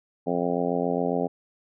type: harmonic tone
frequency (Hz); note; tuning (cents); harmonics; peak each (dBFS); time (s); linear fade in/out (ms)
87.31; F2; 0; 2 / 3 / 4 / 5 / 6 / 7 / 8 / 9; -31 / -29 / -34 / -29 / -31 / -32 / -33 / -34; 0.26-1.28; 20
effects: none